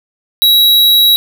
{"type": "tone", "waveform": "square", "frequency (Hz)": 3873, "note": "B7", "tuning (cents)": -35, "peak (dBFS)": -6, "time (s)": [0.42, 1.16], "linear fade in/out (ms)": 0, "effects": []}